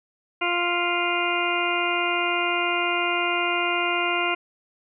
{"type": "harmonic tone", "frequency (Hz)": 349.2, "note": "F4", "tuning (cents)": 0, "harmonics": [1, 2, 3, 4, 6, 7, 8], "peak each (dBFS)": [-29, -29, -29, -29, -29, -29, -29], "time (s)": [0.41, 4.35], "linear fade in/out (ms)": 10, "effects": []}